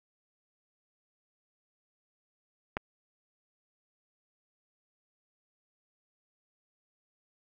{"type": "clicks", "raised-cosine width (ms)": 0.5, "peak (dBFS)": [-15, -30], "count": 2, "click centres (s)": [2.769, 2.774], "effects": []}